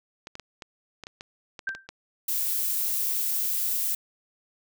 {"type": "clicks", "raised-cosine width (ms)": 0.2, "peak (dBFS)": -22, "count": 11, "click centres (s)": [0.271, 0.354, 0.397, 0.622, 1.037, 1.069, 1.209, 1.592, 1.691, 1.75, 1.89]}
{"type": "tone with exponential decay", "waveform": "sine", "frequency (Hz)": 1568, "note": "G6", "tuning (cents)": 0, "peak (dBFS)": -24, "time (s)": [1.67, 1.87], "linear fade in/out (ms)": 5, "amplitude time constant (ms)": 43}
{"type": "noise", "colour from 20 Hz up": "violet", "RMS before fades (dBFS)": -27, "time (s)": [2.28, 3.95], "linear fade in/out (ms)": 5}
{"effects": []}